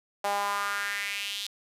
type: tone with high-pass filter sweep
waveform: sawtooth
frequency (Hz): 202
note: G#3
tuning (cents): -48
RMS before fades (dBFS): -31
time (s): 0.24-1.47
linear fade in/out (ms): 5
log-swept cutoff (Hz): 710 to 3700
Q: 3.5
effects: resampled to 32000 Hz + 9-bit